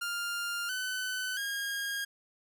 sawtooth tone with pitch steps, 1400 / 1509.2 / 1626.9 Hz, F6 / F#6 / G#6, +4 / +34 / -36 cents, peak -29 dBFS, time 0.01-2.05 s, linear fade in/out 10 ms, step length 680 ms, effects none

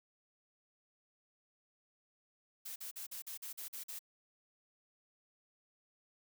blue noise bursts, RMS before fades -45 dBFS, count 9, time 2.65-3.992 s, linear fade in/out 10 ms, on 110 ms, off 44 ms, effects none

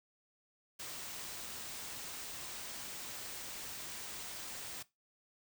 white band-stop noise, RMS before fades -45 dBFS, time 0.79-4.83 s, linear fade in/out 10 ms, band 10000 to 14000 Hz, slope 96 dB/octave, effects noise-tail reverb RT60 0.2 s tail -18 dB re dry

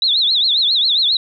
sine tone with vibrato, 3806 Hz, A#7, 35 cents sharp, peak -12 dBFS, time 0.02-1.17 s, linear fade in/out 2 ms, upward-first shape triangle, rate 7.4 Hz, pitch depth 230 cents each way, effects none

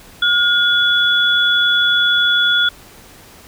sine tone pair together, 1429 / 3411 Hz, F6 / G#7, +39 / +46 cents, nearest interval octave + minor third, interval 1507 cents, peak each -14 dBFS, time 0.22-2.69 s, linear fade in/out 5 ms, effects pink hiss -42 dBFS RMS until 3.47 s

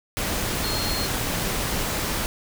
sine tone in noise, 4253 Hz, C8, 27 cents sharp, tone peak -29 dBFS, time 0.64-1.06 s, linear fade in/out 0 ms, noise pink, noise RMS -26 dBFS, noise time 0.17-2.26 s, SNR -6 dB, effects none

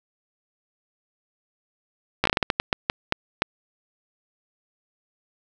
slowing click train, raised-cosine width 0.3 ms, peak -3 dBFS, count 13, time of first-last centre 2.24-3.42 s, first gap 14 ms, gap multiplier 1.32, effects none

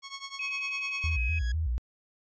10% pulse tone with tremolo, 1100 Hz, C#6, 14 cents flat, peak -26 dBFS, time 0.02-1.17 s, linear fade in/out 50 ms, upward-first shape triangle, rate 9.9 Hz, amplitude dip 90%
sine tone, 2539 Hz, D#7, 34 cents sharp, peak -31 dBFS, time 0.39-1.39 s, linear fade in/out 5 ms
sawtooth tone with exponential growth, 1661.2 Hz, G#6, in tune, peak -34 dBFS, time 0.96-1.52 s, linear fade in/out 5 ms, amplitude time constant 120 ms
sine tone with vibrato, 69.3 Hz, C#2, in tune, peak -26 dBFS, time 1.04-1.78 s, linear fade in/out 0 ms, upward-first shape square, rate 4 Hz, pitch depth 250 cents each way
effects resampled to 16000 Hz

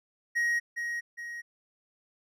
triangle tone with echo, 1887 Hz, A#6, 21 cents sharp, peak -23 dBFS, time 0.35-0.6 s, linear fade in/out 20 ms, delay 410 ms, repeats 2, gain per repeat -6 dB, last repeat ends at 1.42 s, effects none

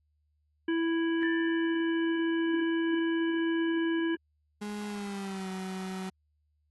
harmonic tone, 330.6 Hz, E4, 5 cents sharp, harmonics 1 / 3 / 5 / 7 / 9, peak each -26 / -43 / -37 / -48 / -44 dBFS, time 0.68-4.15 s, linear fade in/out 5 ms
sine tone with exponential decay, 1760 Hz, A6, in tune, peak -31 dBFS, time 1.23-2.61 s, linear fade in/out 0 ms, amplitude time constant 300 ms
35% pulse tone with pitch glide, 207.7 to 188.27 Hz, G#3 to F#3, 0 to +30 cents, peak -33 dBFS, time 4.61-6.1 s, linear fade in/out 10 ms, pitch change -170 cents, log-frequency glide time 4.87-5.49 s
effects added 75 Hz sine -70 dBFS peak until 6.7 s + AAC 32 kbps

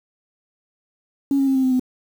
sine tone with pitch steps, 277.2 / 272.4 / 267.8 / 263.2 / 258.6 / 254.2 Hz, C#4 / C#4 / C4 / C4 / C4 / C4, 0 / -30 / +40 / +10 / -20 / -50 cents, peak -14 dBFS, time 1.31-1.796 s, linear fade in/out 2 ms, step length 81 ms, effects tanh soft clip ceiling -11 dBFS + 7-bit

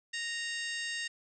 harmonic tone with a mistuned harmonic, 930 Hz, A#5, 4 cents flat, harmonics 2 / 3 / 4 / 5 / 6 / 7 / 8 / 9, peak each -37 / -41 / -43 / -45 / -47 / -48 / -49 / -50 dBFS, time 0.13-1.08 s, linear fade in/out 10 ms, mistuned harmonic 6, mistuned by -63 cents, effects none

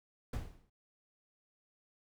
brown noise with exponential decay, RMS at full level -34 dBFS, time 0.33-0.7 s, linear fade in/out 5 ms, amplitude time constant 79 ms, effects none

